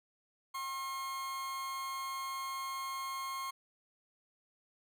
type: tone with amplitude modulation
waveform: 40% pulse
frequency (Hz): 1075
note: C6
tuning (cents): +47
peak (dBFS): -35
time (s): 0.54-3.51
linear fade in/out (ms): 10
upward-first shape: sine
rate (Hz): 296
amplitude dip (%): 35
effects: none